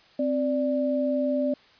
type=tone pair together; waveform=sine; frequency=261.6 / 587.3 Hz; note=C4 / D5; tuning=0 / 0 cents; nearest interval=octave + major second; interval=1400 cents; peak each=-25 dBFS; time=0.19-1.54 s; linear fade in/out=5 ms; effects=white hiss -56 dBFS RMS until 1.79 s + resampled to 11025 Hz